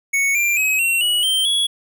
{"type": "tone with pitch steps", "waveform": "square", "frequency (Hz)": [2217, 2376, 2547, 2729, 2925, 3135, 3360], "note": ["C#7", "D7", "D#7", "F7", "F#7", "G7", "G#7"], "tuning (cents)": [0, 20, 40, -41, -21, -1, 19], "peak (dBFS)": -16, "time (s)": [0.13, 1.67], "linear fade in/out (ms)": 10, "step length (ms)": 220, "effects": []}